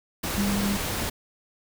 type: tone in noise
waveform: sine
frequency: 200.6 Hz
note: G3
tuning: 40 cents sharp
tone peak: -24 dBFS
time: 0.37-0.77 s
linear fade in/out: 10 ms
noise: pink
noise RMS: -29 dBFS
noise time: 0.23-1.1 s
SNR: +2 dB
effects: none